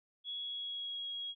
sine tone with pitch glide, 3354 to 3302 Hz, G#7 to G#7, +16 to -11 cents, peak -38 dBFS, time 0.24-1.35 s, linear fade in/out 50 ms, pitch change -27 cents, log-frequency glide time 0.35-1.02 s, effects none

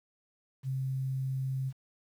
sine tone with quantisation, 132.6 Hz, C3, 23 cents sharp, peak -30 dBFS, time 0.63-1.73 s, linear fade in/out 50 ms, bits 10, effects none

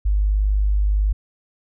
sine tone, 50.7 Hz, G#1, 41 cents flat, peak -15 dBFS, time 0.05-1.13 s, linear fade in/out 10 ms, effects none

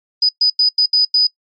sine tone bursts at uneven times, 4978 Hz, D#8, in tune, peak -9 dBFS, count 6, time 0.22-0.29 / 0.41-0.5 / 0.59-0.69 / 0.78-0.86 / 0.93-1.05 / 1.14-1.27 s, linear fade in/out 5 ms, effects noise-tail reverb RT60 0.1 s tail -24 dB re dry + MP3 32 kbps

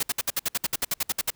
white noise bursts, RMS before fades -25 dBFS, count 15, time 0-1.304 s, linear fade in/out 5 ms, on 30 ms, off 61 ms, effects pink hiss -63 dBFS RMS until 1.35 s

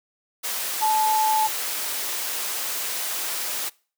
sine tone in noise, 868 Hz, A5, 24 cents flat, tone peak -18 dBFS, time 0.81-1.48 s, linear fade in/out 20 ms, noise white, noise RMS -28 dBFS, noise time 0.43-3.7 s, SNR +7 dB, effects noise-tail reverb RT60 0.4 s tail -24 dB re dry + high-pass 400 Hz 12 dB/octave

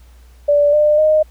sine tone with pitch steps, 582 / 599.7 / 618 Hz, D5 / D5 / D#5, -16 / +36 / -12 cents, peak -9 dBFS, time 0.48-1.23 s, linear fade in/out 10 ms, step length 250 ms, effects added 60 Hz sine -41 dBFS peak until 1.3 s + pink hiss -54 dBFS RMS until 1.3 s

